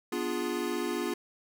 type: chord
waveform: square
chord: B diminished seventh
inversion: none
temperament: equal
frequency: 246.9 / 293.7 / 349.2 / 415.3 Hz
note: B3 / D4 / F4 / Ab4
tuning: 0 / 0 / 0 / 0 cents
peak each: -37 / -38 / -34 / -37 dBFS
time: 0.12-1.14 s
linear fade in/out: 5 ms
effects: none